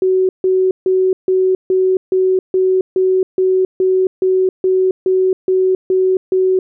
sine tone bursts, 374.3 Hz, F#4, 20 cents sharp, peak -10 dBFS, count 16, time 0.02-6.59 s, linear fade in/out 2 ms, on 270 ms, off 150 ms, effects none

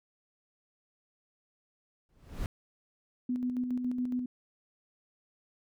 brown noise with exponential growth, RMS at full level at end -31 dBFS, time 2.09-2.46 s, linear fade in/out 1 ms, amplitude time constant 79 ms
sine tone with tremolo, 249.2 Hz, B3, 16 cents sharp, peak -28 dBFS, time 3.29-4.26 s, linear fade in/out 5 ms, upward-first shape square, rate 7.2 Hz, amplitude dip 40%
effects none

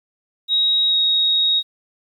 sine tone with pitch glide, 3800 to 3769 Hz, A#7 to A#7, +33 to +18 cents, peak -14 dBFS, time 0.48-1.63 s, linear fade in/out 50 ms, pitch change -15 cents, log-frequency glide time 0.88-0.95 s, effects 9-bit

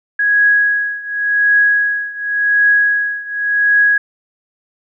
sine tone with tremolo, 1661.2 Hz, G#6, in tune, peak -7 dBFS, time 0.19-3.98 s, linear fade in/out 5 ms, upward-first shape triangle, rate 0.9 Hz, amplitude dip 90%, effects none

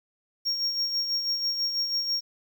triangle tone with tremolo, 5560 Hz, F8, 9 cents flat, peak -22 dBFS, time 0.45-2.21 s, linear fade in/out 20 ms, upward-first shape sine, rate 6.1 Hz, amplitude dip 50%, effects 9-bit

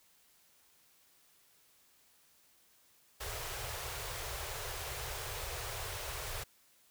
pink band-stop noise, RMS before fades -41 dBFS, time 3.2-6.44 s, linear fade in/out 10 ms, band 130 to 390 Hz, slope 48 dB/octave, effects white hiss -67 dBFS RMS until 6.9 s

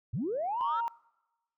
sine linear sweep, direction up, 87.3 to 1404 Hz, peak -29 dBFS, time 0.13-0.81 s, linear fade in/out 10 ms
sine tone, 932.3 Hz, A#5, in tune, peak -28 dBFS, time 0.61-0.88 s, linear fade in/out 0 ms
effects noise-tail reverb RT60 1.0 s tail -24 dB re dry + tanh soft clip ceiling -23 dBFS

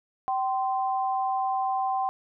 sine tone pair together, 771 / 1041.1 Hz, G5 / C6, -29 / -9 cents, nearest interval perfect fourth, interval 520 cents, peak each -25 / -30 dBFS, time 0.28-2.09 s, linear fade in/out 0 ms, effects none

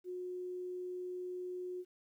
sine tone, 362.5 Hz, F#4, 35 cents flat, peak -39 dBFS, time 0.04-1.85 s, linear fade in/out 50 ms, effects 12-bit

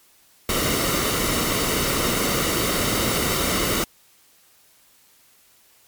pink noise with comb filter, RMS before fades -22 dBFS, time 0.49-3.84 s, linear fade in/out 2 ms, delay 1.2 ms, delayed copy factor -0.55, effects white hiss -56 dBFS RMS until 5.87 s + MP3 96 kbps

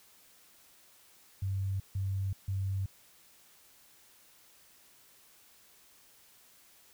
sine tone bursts, 96.8 Hz, G2, 21 cents flat, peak -30 dBFS, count 3, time 1.42-2.86 s, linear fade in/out 5 ms, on 380 ms, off 150 ms, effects white hiss -61 dBFS RMS until 6.93 s

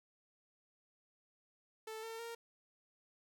sawtooth tone with pitch steps, 440 / 451.8 / 464 Hz, A4 / A4 / A#4, 0 / +46 / -8 cents, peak -40 dBFS, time 1.87-2.35 s, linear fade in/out 5 ms, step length 160 ms, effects 13-bit

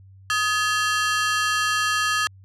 sawtooth ring-modulated tone, 1480 Hz, F#6, in tune, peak -13 dBFS, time 0.3-2.27 s, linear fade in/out 0 ms, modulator 226 Hz, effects added 96 Hz sine -45 dBFS peak until 2.44 s + low-pass 8000 Hz 12 dB/octave

